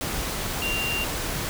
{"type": "tone in noise", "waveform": "sine", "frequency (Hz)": 2778, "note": "F7", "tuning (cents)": -10, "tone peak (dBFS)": -26, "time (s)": [0.62, 1.04], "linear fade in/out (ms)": 0, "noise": "pink", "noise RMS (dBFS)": -29, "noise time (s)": [0.01, 1.49], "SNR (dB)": 0, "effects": []}